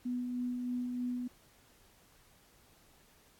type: tone with tremolo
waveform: sine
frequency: 246.9 Hz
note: B3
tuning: in tune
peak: -32 dBFS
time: 0.05-1.28 s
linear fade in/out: 10 ms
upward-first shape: sine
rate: 3.2 Hz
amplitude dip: 30%
effects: pink hiss -64 dBFS RMS until 3.39 s + AAC 64 kbps